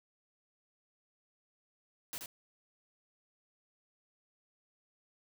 white noise with echo, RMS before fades -41 dBFS, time 2.13-2.18 s, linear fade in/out 0 ms, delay 79 ms, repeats 1, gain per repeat -4 dB, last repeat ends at 2.259 s, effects none

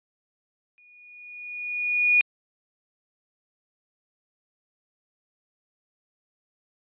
sine tone with exponential growth, 2452 Hz, D#7, 26 cents flat, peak -14 dBFS, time 0.78-2.21 s, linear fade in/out 0 ms, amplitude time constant 310 ms, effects resampled to 8000 Hz

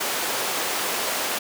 pink high-pass noise, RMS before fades -26 dBFS, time 0-1.39 s, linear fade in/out 10 ms, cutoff 450 Hz, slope 12 dB/octave, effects none

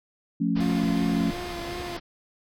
sine chord, F augmented, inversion none, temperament equal, 174.61 / 220 / 277.2 Hz, F3 / A3 / C#4, 0 / 0 / 0 cents, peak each -26 dBFS, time 0.4-1.31 s, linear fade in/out 10 ms
pink low-pass noise, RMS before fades -37 dBFS, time 0.55-2 s, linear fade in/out 20 ms, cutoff 5400 Hz, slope 96 dB/octave
25% pulse tone with vibrato, 349.2 Hz, F4, in tune, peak -30 dBFS, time 0.6-1.97 s, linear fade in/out 5 ms, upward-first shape sine, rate 2.7 Hz, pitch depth 31 cents each way
effects none

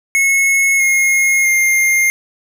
square tone with pitch steps, 2184 / 2150 / 2117 Hz, C#7 / C7 / C7, -26 / +47 / +20 cents, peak -11 dBFS, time 0.15-2.1 s, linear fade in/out 0 ms, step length 650 ms, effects none

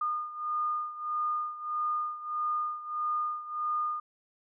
sine beating tone pair, 1219 / 1220.6 Hz, D#6 / D#6, -36 / -34 cents, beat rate 1.6 Hz, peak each -31 / -35 dBFS, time 0.01-4 s, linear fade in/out 5 ms, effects none

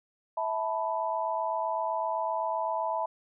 sine chord, E suspended fourth, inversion none, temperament equal with one note detuned, 652.1 / 880 / 987.8 Hz, E5 / A5 / B5, -19 / 0 / 0 cents, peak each -32 dBFS, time 0.37-3.06 s, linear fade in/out 5 ms, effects none

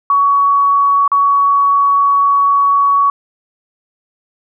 sine tone with dropouts, 1124 Hz, C#6, 24 cents sharp, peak -8 dBFS, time 0.1-3.1 s, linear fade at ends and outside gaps 2 ms, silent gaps 1.078-1.117 s, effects none

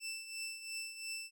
20% pulse tone with tremolo, 2659 Hz, E7, 14 cents sharp, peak -34 dBFS, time 0-1.31 s, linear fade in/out 50 ms, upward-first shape triangle, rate 2.9 Hz, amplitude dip 70%, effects none

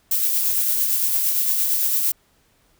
violet noise with tremolo, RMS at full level -19 dBFS, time 0.11-2.12 s, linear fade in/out 5 ms, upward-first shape sine, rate 8.8 Hz, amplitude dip 30%, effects pink hiss -61 dBFS RMS until 2.79 s

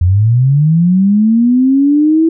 sine linear sweep, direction up, 84 to 329.6 Hz, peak -6 dBFS, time 0.01-2.29 s, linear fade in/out 5 ms, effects none

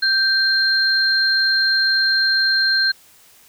sine tone pair together, 1568 / 4186 Hz, G6 / C8, 0 / 0 cents, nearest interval octave + perfect fourth, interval 1700 cents, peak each -17 dBFS, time 0.02-2.92 s, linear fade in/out 10 ms, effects white hiss -50 dBFS RMS until 3.48 s

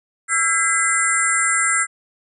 sine tone cluster, 1340 / 1606 / 2026 / 7600 / 8970 Hz, E6 / G6 / B6 / A#8 / C#9, +28 / +41 / +44 / +33 / +19 cents, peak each -22 dBFS, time 0.28-1.87 s, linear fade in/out 50 ms, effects none

